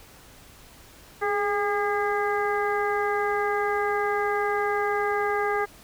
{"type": "harmonic tone with a mistuned harmonic", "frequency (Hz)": 406.2, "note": "G#4", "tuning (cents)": -38, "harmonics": [1, 2, 3, 4, 5], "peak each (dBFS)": [-26, -28, -30, -31, -34], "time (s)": [1.21, 5.66], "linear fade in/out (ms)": 20, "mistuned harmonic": 1, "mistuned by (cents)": 44, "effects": ["pink hiss -50 dBFS RMS until 5.83 s"]}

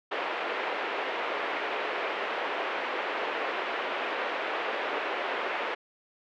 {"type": "band-pass noise", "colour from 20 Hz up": "pink", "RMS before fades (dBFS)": -32, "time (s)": [0.11, 5.75], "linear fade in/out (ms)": 10, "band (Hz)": [400, 2800], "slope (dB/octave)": 24, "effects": []}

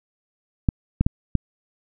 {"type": "clicks", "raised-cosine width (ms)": 5, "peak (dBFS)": -5, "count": 4, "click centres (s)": [0.688, 1.01, 1.065, 1.353], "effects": []}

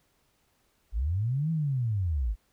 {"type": "linear two-way sweep", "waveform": "sine", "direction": "up then down", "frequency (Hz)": [45.99, 165.4, 45.99], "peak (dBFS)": -25, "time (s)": [0.92, 2.36], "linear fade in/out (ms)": 50, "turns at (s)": 1.51, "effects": ["pink hiss -70 dBFS RMS until 2.52 s"]}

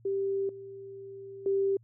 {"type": "tone with level steps", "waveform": "sine", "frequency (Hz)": 392, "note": "G4", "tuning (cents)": 0, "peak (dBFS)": [-27, -41, -24], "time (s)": [0.05, 1.77], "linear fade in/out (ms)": 5, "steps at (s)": [0.49, 1.46], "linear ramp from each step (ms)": 2, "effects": ["added 115 Hz sine -56 dBFS peak until 1.83 s"]}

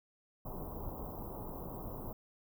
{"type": "band-stop noise", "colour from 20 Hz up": "pink", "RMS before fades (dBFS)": -43, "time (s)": [0.45, 2.13], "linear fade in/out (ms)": 5, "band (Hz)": [1100, 14000], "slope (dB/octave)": 48, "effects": []}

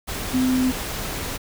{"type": "tone in noise", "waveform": "sine", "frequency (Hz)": 256.3, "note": "C4", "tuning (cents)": -36, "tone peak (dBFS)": -17, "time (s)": [0.33, 0.72], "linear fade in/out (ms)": 20, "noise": "pink", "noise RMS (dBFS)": -29, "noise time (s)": [0.07, 1.38], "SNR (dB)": 9, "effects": []}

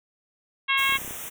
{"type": "harmonic tone", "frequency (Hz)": 544, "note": "C#5", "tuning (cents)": -33, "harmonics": [2, 3, 4, 5, 6, 7], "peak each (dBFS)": [-27, -29, -24, -27, -28, -36], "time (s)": [0.68, 0.98], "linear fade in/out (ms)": 20}
{"type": "band-stop noise", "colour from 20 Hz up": "white", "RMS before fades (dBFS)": -36, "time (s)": [0.77, 1.3], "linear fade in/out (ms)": 20, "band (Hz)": [3600, 5700], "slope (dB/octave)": 96}
{"type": "clicks", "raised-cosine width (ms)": 2, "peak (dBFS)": -29, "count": 8, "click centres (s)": [0.894, 0.924, 0.955, 0.986, 1.017, 1.048, 1.078, 1.109]}
{"effects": []}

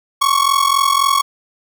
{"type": "ring-modulated tone", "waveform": "45% pulse", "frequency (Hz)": 1108.7, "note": "C#6", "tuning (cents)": 0, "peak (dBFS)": -9, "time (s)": [0.21, 1.22], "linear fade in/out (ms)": 10, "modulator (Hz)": 21.9, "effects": []}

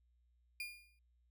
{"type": "tone with exponential decay", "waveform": "35% pulse", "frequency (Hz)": 2419, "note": "D#7", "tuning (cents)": -49, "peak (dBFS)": -37, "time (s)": [0.6, 0.99], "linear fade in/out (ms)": 2, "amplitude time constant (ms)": 84, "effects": ["added 60 Hz sine -70 dBFS peak until 1.3 s"]}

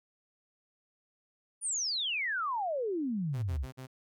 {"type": "exponential sweep", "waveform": "sine", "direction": "down", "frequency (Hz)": [9830, 59.2], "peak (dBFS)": -30, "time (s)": [1.61, 3.67], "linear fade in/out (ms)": 50}
{"type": "tone bursts", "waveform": "sawtooth", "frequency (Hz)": 130, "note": "C3", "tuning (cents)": -11, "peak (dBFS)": -38, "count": 4, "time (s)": [3.33, 3.871], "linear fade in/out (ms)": 20, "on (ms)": 100, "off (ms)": 47}
{"effects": []}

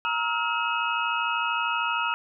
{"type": "tone cluster", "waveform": "sine", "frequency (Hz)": [935, 1291, 1404, 2575, 2864], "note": ["A#5", "E6", "F6", "E7", "F7"], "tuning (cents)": [5, -37, 9, -41, 43], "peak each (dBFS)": [-29, -29, -30, -31, -34], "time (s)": [0.05, 2.14], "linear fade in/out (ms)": 0, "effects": []}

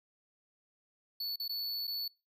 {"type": "tone with dropouts", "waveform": "square", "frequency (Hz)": 4443, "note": "C#8", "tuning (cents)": 3, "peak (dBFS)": -35, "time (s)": [1.2, 2.08], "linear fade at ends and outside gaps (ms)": 5, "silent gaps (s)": [[1.36, 1.398], [1.48, 1.493], [1.871, 1.876]], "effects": ["noise-tail reverb RT60 0.3 s tail -26 dB re dry"]}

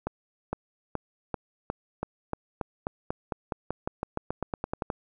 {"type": "accelerating click train", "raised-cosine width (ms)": 1, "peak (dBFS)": -15, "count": 23, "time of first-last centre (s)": [0.07, 4.902], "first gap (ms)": 460, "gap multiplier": 0.92, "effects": []}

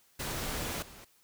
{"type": "noise with level steps", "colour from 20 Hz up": "pink", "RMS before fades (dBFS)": [-36, -51], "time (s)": [0.19, 1.05], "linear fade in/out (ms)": 10, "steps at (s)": 0.82, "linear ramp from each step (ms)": 5, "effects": ["white hiss -66 dBFS RMS until 1.23 s"]}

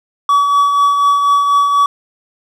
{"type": "tone with tremolo", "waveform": "triangle", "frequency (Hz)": 1139, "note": "C#6", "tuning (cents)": 47, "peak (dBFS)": -5, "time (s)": [0.29, 1.86], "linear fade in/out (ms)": 2, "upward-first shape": "triangle", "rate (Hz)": 4.1, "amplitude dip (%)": 45, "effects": []}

